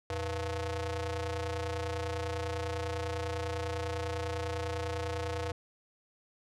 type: ring-modulated tone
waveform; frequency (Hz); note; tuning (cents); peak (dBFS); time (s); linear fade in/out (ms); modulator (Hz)
sawtooth; 200; G3; +35; -26; 0.1-5.52; 2; 285
effects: low-pass 7000 Hz 12 dB/octave